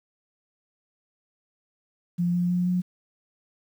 sine tone with pitch steps, 174.61 / 176.43 / 178.28 / 180.14 Hz, F3 / F3 / F3 / F#3, 0 / +18 / +36 / -46 cents, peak -21 dBFS, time 2.18-2.82 s, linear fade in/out 20 ms, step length 160 ms, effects 9-bit

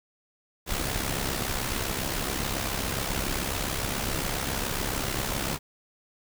pink noise with amplitude modulation, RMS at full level -27 dBFS, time 0.66-5.59 s, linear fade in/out 50 ms, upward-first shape sine, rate 67.2 Hz, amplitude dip 60%, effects none

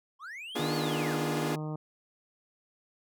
triangle linear two-way sweep, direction up then down, 1000 to 4540 to 1000 Hz, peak -38 dBFS, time 0.19-1.19 s, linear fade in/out 50 ms, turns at 0.75 s
sawtooth chord, B diminished seventh, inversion none, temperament equal with one note detuned, 241.4 / 293.7 / 349.2 / 415.3 Hz, B3 / D4 / F4 / Ab4, -39 / 0 / 0 / 0 cents, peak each -32 dBFS, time 0.55-1.56 s, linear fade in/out 10 ms
harmonic tone, 153.7 Hz, D#3, 21 cents flat, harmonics 1 / 2 / 3 / 4 / 5 / 6 / 7 / 8, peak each -34 / -40 / -44 / -46 / -48 / -50 / -51 / -52 dBFS, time 0.59-1.76 s, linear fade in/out 5 ms
effects none

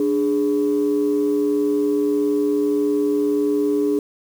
sine tone pair together, 293.7 / 415.3 Hz, D4 / G#4, 0 / 0 cents, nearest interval tritone, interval 600 cents, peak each -18 dBFS, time 0-3.99 s, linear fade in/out 2 ms, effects tanh soft clip ceiling -11 dBFS + 7-bit

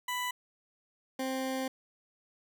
20% pulse tone pair in turn, 992 / 262.7 Hz, B5 / C4, +7 / +7 cents, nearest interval octave + major seventh, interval 2300 cents, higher first, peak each -27 dBFS, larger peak neither, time 0.08-0.31 / 1.19-1.68 s, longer second, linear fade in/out 5 ms, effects none

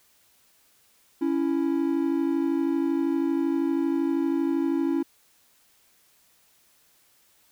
triangle tone pair together, 278.5 / 331.2 Hz, C#4 / E4, +8 / +8 cents, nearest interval minor third, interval 300 cents, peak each -23 dBFS, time 1.21-5.03 s, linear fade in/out 10 ms, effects white hiss -62 dBFS RMS until 7.51 s

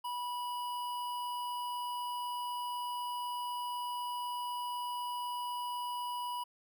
square tone with notch filter, 978 Hz, B5, 17 cents flat, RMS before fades -38 dBFS, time 0.04-6.44 s, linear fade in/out 10 ms, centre 6700 Hz, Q 1.2, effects none

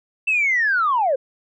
sine linear sweep, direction down, 2680 to 493.9 Hz, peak -15 dBFS, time 0.27-1.16 s, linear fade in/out 10 ms, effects tanh soft clip ceiling -11 dBFS

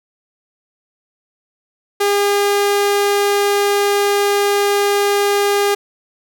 sawtooth tone, 405.2 Hz, G#4, 43 cents flat, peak -9 dBFS, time 2-5.75 s, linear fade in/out 10 ms, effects none

